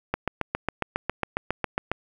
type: click train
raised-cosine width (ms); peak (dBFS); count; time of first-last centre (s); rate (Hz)
0.5; -9; 14; 0.14-1.916; 7.32
effects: 8-bit